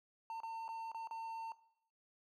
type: tone with dropouts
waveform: triangle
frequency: 904 Hz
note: A5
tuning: 47 cents sharp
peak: -39 dBFS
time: 0.3-1.52 s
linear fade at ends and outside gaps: 1 ms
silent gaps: 0.403-0.433 / 0.68-0.689 / 0.917-0.946 / 1.073-1.11 s
effects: noise-tail reverb RT60 0.7 s tail -18 dB re dry